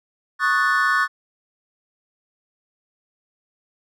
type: chord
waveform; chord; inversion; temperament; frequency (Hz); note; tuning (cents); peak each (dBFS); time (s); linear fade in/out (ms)
triangle; D# half-diminished seventh; third; equal; 1108.7 / 1244.5 / 1480 / 1760; C#6 / D#6 / F#6 / A6; 0 / 0 / 0 / 0; -20 / -23 / -19 / -20; 0.39-1.08; 50
effects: none